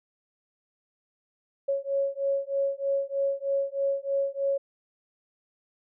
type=beating tone pair; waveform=sine; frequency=551 / 554.2 Hz; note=C#5 / C#5; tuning=-11 / -1 cents; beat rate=3.2 Hz; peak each=-28 dBFS; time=1.68-4.58 s; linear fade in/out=10 ms; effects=none